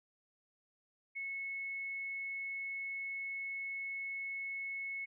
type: tone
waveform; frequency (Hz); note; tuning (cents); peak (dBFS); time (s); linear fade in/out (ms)
sine; 2195; C#7; -18; -38; 1.15-5.06; 20
effects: none